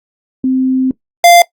sine / square tone pair in turn, 260 / 694.1 Hz, C4 / F5, -11 / -11 cents, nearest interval octave + perfect fourth, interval 1700 cents, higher second, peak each -9 / -3 dBFS, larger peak second, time 0.44-0.91 / 1.24-1.42 s, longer first, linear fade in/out 2 ms, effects noise-tail reverb RT60 0.1 s tail -18 dB re dry + Opus 48 kbps

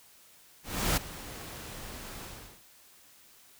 pink noise with ADSR envelope, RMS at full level -26 dBFS, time 0.63-2.63 s, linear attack 340 ms, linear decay 10 ms, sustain -17 dB, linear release 390 ms, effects white hiss -58 dBFS RMS until 3.59 s

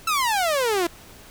sawtooth exponential sweep, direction down, 1347 to 329.6 Hz, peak -16 dBFS, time 0.07-0.87 s, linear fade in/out 5 ms, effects pink hiss -46 dBFS RMS until 1.3 s

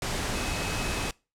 sine tone in noise, 2562 Hz, E7, 50 cents flat, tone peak -39 dBFS, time 0.35-1.09 s, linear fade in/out 2 ms, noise pink, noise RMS -30 dBFS, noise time 0.02-1.11 s, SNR -12 dB, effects noise-tail reverb RT60 0.3 s tail -24 dB re dry + low-pass 9000 Hz 12 dB/octave

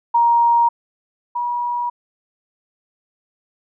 sine tone pair in turn, 940 / 963.6 Hz, A#5 / B5, +14 / -43 cents, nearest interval unison, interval 43 cents, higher second, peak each -11 / -19 dBFS, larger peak first, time 0.14-0.69 / 1.35-1.9 s, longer neither, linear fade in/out 10 ms, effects none

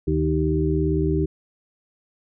harmonic tone with a mistuned harmonic, 77.78 Hz, D#2, in tune, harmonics 1 / 2 / 4 / 5, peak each -24 / -24 / -24 / -24 dBFS, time 0.07-1.26 s, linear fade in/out 10 ms, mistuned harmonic 1, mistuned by -69 cents, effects none

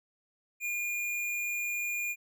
sine tone with hard clipping, 2421 Hz, D#7, 48 cents flat, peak -32 dBFS, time 0.6-2.16 s, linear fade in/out 50 ms, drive 16 dB, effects none

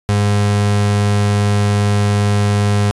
35% pulse tone, 102.5 Hz, G#2, 22 cents flat, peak -10 dBFS, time 0.09-2.91 s, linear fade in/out 0 ms, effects resampled to 24000 Hz

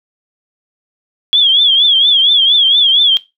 sine tone with vibrato, 3335 Hz, G#7, 7 cents sharp, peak -6 dBFS, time 1.33-3.17 s, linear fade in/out 0 ms, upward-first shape triangle, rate 4.3 Hz, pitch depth 130 cents each way, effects noise-tail reverb RT60 0.2 s tail -17 dB re dry

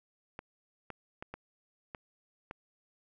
clicks, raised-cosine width 0.5 ms, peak -26 dBFS, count 6, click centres 0.391 / 0.903 / 1.225 / 1.34 / 1.948 / 2.511 s, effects none

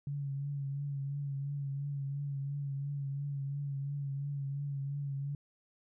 sine tone with vibrato, 140.4 Hz, C#3, 22 cents sharp, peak -34 dBFS, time 0.07-5.35 s, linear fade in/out 2 ms, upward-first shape triangle, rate 2.9 Hz, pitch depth 43 cents each way, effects none

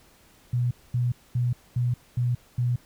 sine tone bursts, 122.4 Hz, B2, 15 cents flat, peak -21 dBFS, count 6, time 0.53-2.76 s, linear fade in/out 5 ms, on 180 ms, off 230 ms, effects pink hiss -57 dBFS RMS until 2.85 s

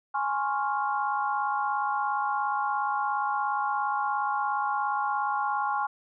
sine chord, Db major seventh, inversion second, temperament equal with one note detuned, 830.6 / 1046.5 / 1103.6 / 1396.9 Hz, Ab5 / C6 / Db6 / F6, 0 / 0 / -8 / 0 cents, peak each -28 / -34 / -31 / -33 dBFS, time 0.14-5.87 s, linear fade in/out 10 ms, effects none

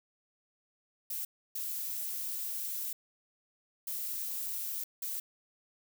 violet noise bursts at uneven times, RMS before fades -37 dBFS, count 4, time 1.1-1.25 / 1.55-2.93 / 3.87-4.84 / 5.02-5.2 s, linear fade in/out 5 ms, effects none

